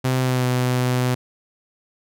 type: tone with pitch glide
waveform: sawtooth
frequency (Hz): 129.1 to 125.71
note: C3 to B2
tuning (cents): -23 to +31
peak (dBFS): -14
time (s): 0.04-1.15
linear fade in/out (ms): 10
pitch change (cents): -46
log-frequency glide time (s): 0.2-0.46
effects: none